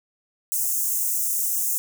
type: high-pass noise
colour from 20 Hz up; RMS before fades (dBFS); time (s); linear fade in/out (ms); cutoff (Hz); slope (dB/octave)
white; -24; 0.52-1.78; 0; 6300; 48
effects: none